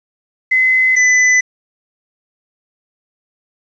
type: tone pair in turn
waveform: sine / square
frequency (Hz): 2038 / 2003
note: C7 / B6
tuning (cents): -46 / +24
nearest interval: unison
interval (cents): 30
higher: first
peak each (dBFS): -9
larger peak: neither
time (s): 0.51-0.96 / 0.96-1.41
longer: neither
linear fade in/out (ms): 10
effects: resampled to 16000 Hz + 7-bit